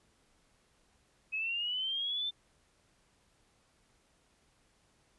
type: linear sweep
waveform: sine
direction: up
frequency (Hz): 2543 to 3576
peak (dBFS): -32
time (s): 1.32-2.31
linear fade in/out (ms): 20
effects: pink hiss -70 dBFS RMS until 5.18 s + resampled to 24000 Hz